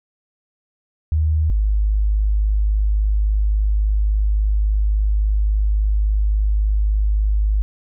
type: tone pair in turn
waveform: sine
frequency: 77.6 / 51.79 Hz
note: D#2 / G#1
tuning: -4 / -4 cents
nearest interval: perfect fifth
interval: 700 cents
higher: first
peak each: -14 / -14 dBFS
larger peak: neither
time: 1.12-1.5 / 1.5-7.62 s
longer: second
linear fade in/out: 0 ms
effects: none